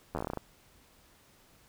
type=slowing click train; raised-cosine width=1 ms; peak=-20 dBFS; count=11; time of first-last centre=0.15-0.373 s; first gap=11 ms; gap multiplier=1.15; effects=pink hiss -62 dBFS RMS until 1.68 s